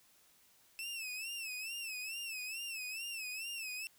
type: tone with vibrato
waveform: sawtooth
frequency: 2637 Hz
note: E7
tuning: in tune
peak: -37 dBFS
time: 0.79-3.87 s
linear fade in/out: 0 ms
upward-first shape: sine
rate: 2.3 Hz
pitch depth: 110 cents each way
effects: white hiss -67 dBFS RMS until 3.98 s